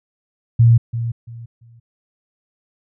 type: tone with echo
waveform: sine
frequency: 116.54 Hz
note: A#2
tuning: in tune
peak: -7 dBFS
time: 0.59-0.78 s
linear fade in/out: 10 ms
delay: 340 ms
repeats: 3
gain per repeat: -12 dB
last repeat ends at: 1.8 s
effects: none